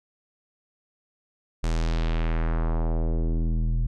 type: tone with low-pass filter sweep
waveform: square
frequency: 40.84 Hz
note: E1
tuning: 15 cents flat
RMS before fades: -24 dBFS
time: 1.63-3.87 s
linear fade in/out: 10 ms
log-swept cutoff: 8200 to 120 Hz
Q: 1.4
effects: none